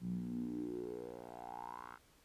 10% pulse tone with band-pass filter sweep, 59.8 Hz, A#1, 45 cents sharp, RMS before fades -44 dBFS, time 0-1.99 s, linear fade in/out 50 ms, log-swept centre 160 to 1300 Hz, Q 6.7, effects pink hiss -68 dBFS RMS until 2.24 s + resampled to 32000 Hz

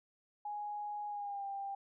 sine tone with pitch glide, 830.6 to 792.6 Hz, G#5 to G5, 0 to +19 cents, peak -38 dBFS, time 0.45-1.75 s, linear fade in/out 5 ms, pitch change -81 cents, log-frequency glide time 1.08-1.46 s, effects none

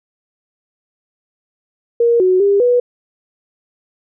sine tone with pitch steps, 469.9 / 369.8 / 400.9 / 489.1 Hz, A#4 / F#4 / G4 / B4, +14 / -1 / +39 / -17 cents, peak -9 dBFS, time 2-2.8 s, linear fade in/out 5 ms, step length 200 ms, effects none

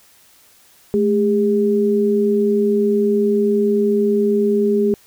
sine tone pair together, 214.9 / 405.6 Hz, A3 / G#4, -41 / -41 cents, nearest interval major seventh, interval 1100 cents, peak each -17 / -15 dBFS, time 0.94-4.94 s, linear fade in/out 0 ms, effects white hiss -51 dBFS RMS until 5.06 s

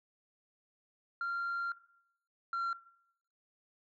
sine tone pair in turn, 1385 / 1370.7 Hz, F6 / F6, -15 / -33 cents, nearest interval unison, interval 18 cents, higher first, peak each -31 / -30 dBFS, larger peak second, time 1.21-1.72 / 2.53-2.73 s, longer first, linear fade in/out 2 ms, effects noise-tail reverb RT60 0.7 s tail -18 dB re dry + tanh soft clip ceiling -31 dBFS

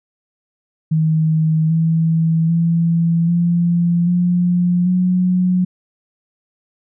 sine tone with pitch steps, 158.3 / 162.75 / 167.33 / 172.03 / 176.87 / 181.84 Hz, D#3 / E3 / E3 / F3 / F3 / F#3, +30 / -22 / +26 / -26 / +22 / -30 cents, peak -12 dBFS, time 0.91-5.65 s, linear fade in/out 10 ms, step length 790 ms, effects none

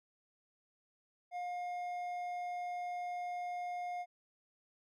triangle tone with hard clipping, 712 Hz, F5, 33 cents sharp, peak -39 dBFS, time 1.31-4.06 s, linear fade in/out 50 ms, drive 9 dB, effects none

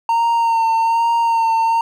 triangle tone with vibrato, 917 Hz, A#5, 29 cents flat, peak -11 dBFS, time 0.09-1.81 s, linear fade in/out 2 ms, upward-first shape sine, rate 1.2 Hz, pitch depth 25 cents each way, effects none

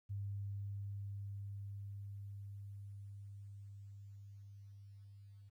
sine tone with level ramp, 100.2 Hz, G2, 38 cents sharp, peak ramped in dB -39 to -55 dBFS, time 0.09-5.5 s, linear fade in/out 20 ms, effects 13-bit

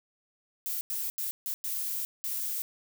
violet noise bursts at uneven times, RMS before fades -33 dBFS, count 6, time 0.66-0.81 / 0.9-1.1 / 1.18-1.31 / 1.46-1.54 / 1.64-2.05 / 2.24-2.62 s, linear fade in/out 0 ms, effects none

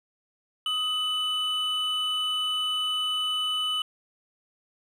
triangle tone pair together, 1257.1 / 2990 Hz, D#6 / F#7, +17 / +17 cents, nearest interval octave + minor third, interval 1500 cents, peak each -32 / -24 dBFS, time 0.66-3.82 s, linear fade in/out 2 ms, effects none

